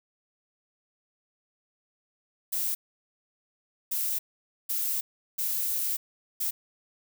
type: noise bursts at uneven times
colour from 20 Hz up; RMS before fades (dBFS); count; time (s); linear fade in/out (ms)
violet; -29; 5; 2.52-2.75 / 3.91-4.19 / 4.69-5.01 / 5.38-5.97 / 6.4-6.51; 10
effects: none